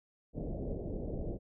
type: low-pass noise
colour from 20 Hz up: pink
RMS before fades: -38 dBFS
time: 0.33-1.39 s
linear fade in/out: 50 ms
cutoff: 630 Hz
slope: 48 dB/octave
effects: none